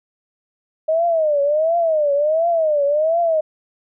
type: tone with vibrato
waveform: sine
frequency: 622.3 Hz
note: D#5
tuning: in tune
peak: -14 dBFS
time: 0.88-3.41 s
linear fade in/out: 10 ms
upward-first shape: triangle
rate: 1.4 Hz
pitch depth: 190 cents each way
effects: none